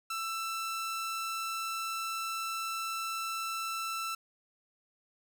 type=tone; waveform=sawtooth; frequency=1332 Hz; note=E6; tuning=18 cents sharp; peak=-30 dBFS; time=0.1-4.15 s; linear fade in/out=5 ms; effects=none